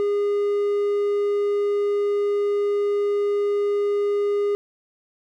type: tone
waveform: triangle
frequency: 408.6 Hz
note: G#4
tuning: 28 cents flat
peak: -17 dBFS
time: 0-4.55 s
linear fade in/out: 0 ms
effects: none